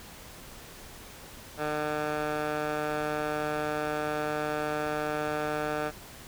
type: tone with band-pass filter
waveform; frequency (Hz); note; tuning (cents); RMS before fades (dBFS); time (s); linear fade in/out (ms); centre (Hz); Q
15% pulse; 150.8; D3; +46; -31; 1.57-5.92; 50; 1000; 1.2
effects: pink hiss -47 dBFS RMS until 6.27 s